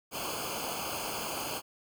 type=noise with comb filter; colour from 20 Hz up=pink; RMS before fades=-36 dBFS; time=0.11-1.62 s; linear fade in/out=50 ms; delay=0.53 ms; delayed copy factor=-1; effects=none